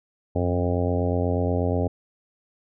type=harmonic tone with a mistuned harmonic; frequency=88.3 Hz; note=F2; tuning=20 cents sharp; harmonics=1 / 2 / 3 / 4 / 5 / 6 / 7 / 8 / 9; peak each=-24 / -31 / -28 / -34 / -29 / -31 / -31 / -37 / -36 dBFS; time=0.35-1.88 s; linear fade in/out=10 ms; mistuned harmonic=1; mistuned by=+45 cents; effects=none